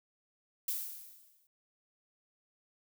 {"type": "noise with exponential decay", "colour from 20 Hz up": "violet", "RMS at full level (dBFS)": -33, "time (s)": [0.68, 1.47], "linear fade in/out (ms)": 2, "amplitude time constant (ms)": 170, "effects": []}